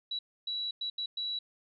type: tone bursts at uneven times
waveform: sine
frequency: 3918 Hz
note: B7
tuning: 15 cents flat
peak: -32 dBFS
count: 5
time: 0.11-0.19 / 0.47-0.71 / 0.81-0.9 / 0.98-1.06 / 1.17-1.39 s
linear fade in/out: 5 ms
effects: none